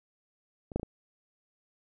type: clicks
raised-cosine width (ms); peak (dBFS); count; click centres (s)
2; -29 / -15 / -23 / -22; 4; 0.718 / 0.76 / 0.797 / 0.831
effects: none